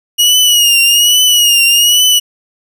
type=tone with vibrato; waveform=sawtooth; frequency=2884 Hz; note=F#7; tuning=45 cents flat; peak=-3 dBFS; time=0.18-2.2 s; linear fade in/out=20 ms; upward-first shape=triangle; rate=1.2 Hz; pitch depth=80 cents each way; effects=none